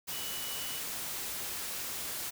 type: tone in noise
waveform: sine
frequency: 2951 Hz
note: F#7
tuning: 5 cents flat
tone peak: -43 dBFS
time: 0.11-0.8 s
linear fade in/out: 20 ms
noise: white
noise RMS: -38 dBFS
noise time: 0.07-2.31 s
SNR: -8 dB
effects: none